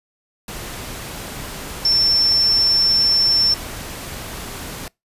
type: tone in noise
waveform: sine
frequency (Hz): 5390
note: E8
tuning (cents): +38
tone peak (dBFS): -13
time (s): 1.85-3.54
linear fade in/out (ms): 2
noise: pink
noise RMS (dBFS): -31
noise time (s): 0.48-4.88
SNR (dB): +15
effects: noise-tail reverb RT60 0.2 s tail -25 dB re dry + resampled to 32000 Hz